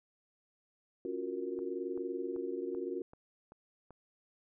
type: chord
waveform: sine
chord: Gb major seventh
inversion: second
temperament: equal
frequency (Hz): 277.2 / 349.2 / 370 / 466.2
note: Db4 / F4 / Gb4 / Bb4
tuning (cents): 0 / 0 / 0 / 0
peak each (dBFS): -43 / -40 / -39 / -42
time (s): 1.05-3.02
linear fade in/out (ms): 2
type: click train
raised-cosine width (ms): 1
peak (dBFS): -39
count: 7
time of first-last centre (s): 1.59-3.907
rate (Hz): 2.59
effects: none